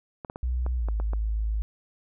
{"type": "clicks", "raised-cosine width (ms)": 1, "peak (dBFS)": -22, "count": 7, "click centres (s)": [0.248, 0.299, 0.359, 0.664, 0.886, 1, 1.134]}
{"type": "tone with pitch glide", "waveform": "sine", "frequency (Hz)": [61.74, 53.75], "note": ["B1", "A1"], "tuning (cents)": [0, -40], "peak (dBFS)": -24, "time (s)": [0.43, 1.62], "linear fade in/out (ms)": 0, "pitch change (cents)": -240, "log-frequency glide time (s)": [0.77, 0.88]}
{"effects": []}